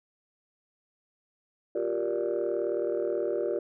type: chord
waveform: sine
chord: G minor seventh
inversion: third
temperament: just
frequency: 352.8 / 392 / 470.4 / 588 Hz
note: F4 / G4 / Bb4 / D5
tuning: +18 / 0 / +16 / +2 cents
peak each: -31 dBFS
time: 1.75-3.59 s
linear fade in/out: 5 ms
effects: tanh soft clip ceiling -20 dBFS